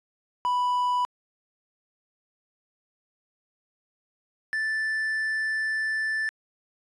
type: tone pair in turn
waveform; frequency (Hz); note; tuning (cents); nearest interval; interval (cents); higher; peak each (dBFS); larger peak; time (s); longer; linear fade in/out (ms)
triangle; 987.8 / 1760.1; B5 / A6; 0 / 0; minor seventh; 1000; second; -20 / -23; first; 0.45-1.05 / 4.53-6.29; second; 0
effects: resampled to 24000 Hz